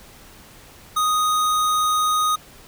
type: tone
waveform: square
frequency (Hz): 1244.5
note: D#6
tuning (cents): 0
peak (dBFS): -18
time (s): 0.96-2.36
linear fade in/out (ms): 10
effects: pink hiss -46 dBFS RMS until 2.67 s